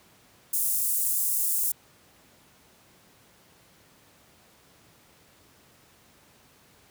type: high-pass noise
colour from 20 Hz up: pink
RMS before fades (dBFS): -26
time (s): 0.53-1.72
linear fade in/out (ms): 5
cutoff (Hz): 8900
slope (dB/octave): 24
effects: pink hiss -58 dBFS RMS until 6.9 s + high-pass 80 Hz 12 dB/octave